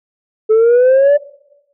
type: exponential sweep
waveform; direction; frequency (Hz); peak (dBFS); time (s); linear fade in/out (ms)
sine; up; 430.9 to 589; -4; 0.49-1.18; 20
effects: noise-tail reverb RT60 0.9 s tail -21 dB re dry + tanh soft clip ceiling -5 dBFS